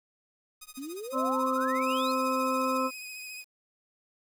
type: tone with tremolo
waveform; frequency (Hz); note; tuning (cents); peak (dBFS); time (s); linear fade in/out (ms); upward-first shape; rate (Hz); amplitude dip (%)
5% pulse; 1244.5; D#6; 0; -30; 0.61-2.78; 10; sine; 14; 95
type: exponential sweep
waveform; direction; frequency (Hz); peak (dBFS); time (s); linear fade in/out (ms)
sine; up; 254.7 to 4323; -36; 0.77-2.12; 10
type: harmonic tone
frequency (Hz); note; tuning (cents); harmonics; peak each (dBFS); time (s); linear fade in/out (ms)
260.7; C4; -6; 1 / 2 / 4 / 5; -31 / -31 / -31 / -31; 1.12-2.91; 50
type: tone with vibrato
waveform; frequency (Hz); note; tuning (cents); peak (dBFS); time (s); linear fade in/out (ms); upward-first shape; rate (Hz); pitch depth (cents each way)
sawtooth; 2509; D#7; +14; -36; 1.8-3.45; 50; sine; 14; 26
effects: 9-bit